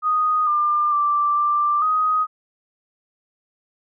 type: tone with pitch steps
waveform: sine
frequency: 1242 / 1197 / 1174 / 1181 / 1253 Hz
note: D#6 / D6 / D6 / D6 / D#6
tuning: -3 / +33 / -1 / +9 / +12 cents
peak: -16 dBFS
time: 0.02-2.27 s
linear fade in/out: 50 ms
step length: 450 ms
effects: none